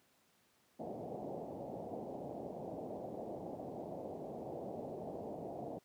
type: low-pass noise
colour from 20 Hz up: white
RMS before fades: -44 dBFS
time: 0.79-5.79 s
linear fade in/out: 10 ms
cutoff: 750 Hz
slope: 48 dB/octave
effects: pink hiss -72 dBFS RMS until 5.84 s + high-pass 150 Hz 12 dB/octave